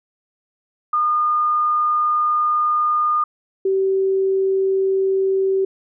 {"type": "tone pair in turn", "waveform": "sine", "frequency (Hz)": [1218, 384.7], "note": ["D#6", "G4"], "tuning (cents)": [-37, -33], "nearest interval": "octave + minor sixth", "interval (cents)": 1996, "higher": "first", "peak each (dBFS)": -15, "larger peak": "neither", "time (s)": [[0.93, 3.24], [3.65, 5.65]], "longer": "first", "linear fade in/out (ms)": 5, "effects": []}